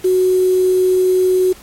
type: tone with quantisation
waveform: sine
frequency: 370 Hz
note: F#4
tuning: in tune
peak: -10 dBFS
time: 0.04-1.53 s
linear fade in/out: 10 ms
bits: 5
effects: pink hiss -41 dBFS RMS until 1.62 s + MP3 64 kbps